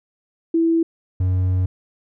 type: tone pair in turn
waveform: sine / triangle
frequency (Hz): 330 / 92.23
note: E4 / F#2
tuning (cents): +2 / -5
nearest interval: octave + minor seventh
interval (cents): 2207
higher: first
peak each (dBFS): -14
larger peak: neither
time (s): 0.54-0.83 / 1.2-1.66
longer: second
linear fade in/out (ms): 5
effects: none